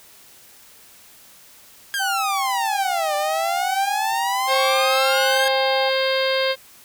sawtooth exponential two-way sweep, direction down then up, 1635 to 587.3 to 1635 Hz, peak -18 dBFS, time 1.94-5.48 s, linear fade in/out 0 ms, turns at 3.15 s
sine tone with pitch glide, 784 to 807.9 Hz, G5 to G#5, 0 to -48 cents, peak -23 dBFS, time 1.99-5.9 s, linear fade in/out 20 ms, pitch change +52 cents, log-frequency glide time 4.85-5.17 s
harmonic tone, 530 Hz, C5, 22 cents sharp, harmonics 1 / 2 / 3 / 4 / 5 / 6 / 7 / 8 / 9, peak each -20 / -29 / -28 / -28 / -32 / -29 / -29 / -33 / -31 dBFS, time 4.47-6.56 s, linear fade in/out 50 ms
effects white hiss -48 dBFS RMS until 6.84 s

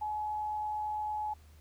sine tone with amplitude modulation, 849 Hz, G#5, 38 cents sharp, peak -31 dBFS, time 0.01-1.34 s, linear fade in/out 10 ms, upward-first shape sine, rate 88.8 Hz, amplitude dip 25%, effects added 76 Hz sine -54 dBFS peak until 1.6 s + pink hiss -65 dBFS RMS until 1.6 s

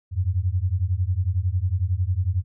sine beating tone pair, 86.3 / 97.3 Hz, F2 / G2, -20 / -12 cents, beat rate 11 Hz, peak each -23 dBFS, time 0.11-2.44 s, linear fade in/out 50 ms, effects none

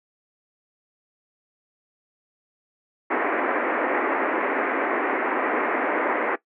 pink band-pass noise, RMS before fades -24 dBFS, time 3.1-6.36 s, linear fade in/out 10 ms, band 270 to 2200 Hz, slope 48 dB/octave, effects noise-tail reverb RT60 0.1 s tail -18 dB re dry

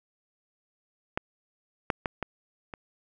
clicks, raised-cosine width 0.5 ms, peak -12 / -9 / -13 / -15 / -23 dBFS, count 5, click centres 1.175 / 1.902 / 2.058 / 2.227 / 2.738 s, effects none

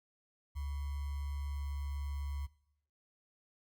sine tone with sample-and-hold, 71 Hz, C#2, 42 cents sharp, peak -36 dBFS, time 0.55-2.47 s, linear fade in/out 20 ms, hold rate 1050 Hz, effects noise-tail reverb RT60 0.8 s tail -20 dB re dry + Opus 48 kbps

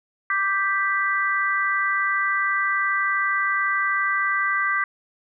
sine chord, G major, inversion second, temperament equal, 1174.7 / 1568 / 1975.5 Hz, D6 / G6 / B6, 0 / 0 / 0 cents, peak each -24 dBFS, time 0.3-4.84 s, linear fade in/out 2 ms, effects none

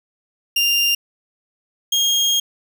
30% pulse tone pair in turn, 2794 / 3245 Hz, F7 / G#7, 0 / -41 cents, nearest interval minor third, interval 259 cents, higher second, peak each -12 dBFS, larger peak neither, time 0.56-0.95 / 1.92-2.4 s, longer second, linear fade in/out 5 ms, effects none

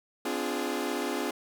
sawtooth chord, D half-diminished seventh, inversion third, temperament equal with one note detuned, 256.1 / 293.7 / 349.2 / 415.3 Hz, C4 / D4 / F4 / Ab4, -37 / 0 / 0 / 0 cents, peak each -31 dBFS, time 0.25-1.31 s, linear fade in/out 5 ms, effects none

